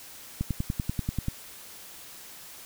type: click train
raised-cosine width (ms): 5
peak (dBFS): -15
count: 10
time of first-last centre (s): 0.41-1.284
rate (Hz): 10.3
effects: white hiss -46 dBFS RMS until 2.65 s